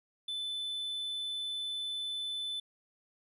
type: tone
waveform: triangle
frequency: 3510 Hz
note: A7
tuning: 5 cents flat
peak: -33 dBFS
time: 0.28-2.6 s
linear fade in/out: 5 ms
effects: resampled to 32000 Hz